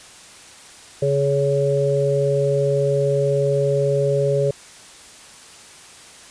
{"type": "harmonic tone", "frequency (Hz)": 140, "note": "C#3", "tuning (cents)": 18, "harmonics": [1, 3, 4], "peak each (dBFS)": [-21, -20, -20], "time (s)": [1.02, 4.51], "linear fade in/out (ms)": 5, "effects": ["white hiss -43 dBFS RMS until 6.3 s", "resampled to 22050 Hz"]}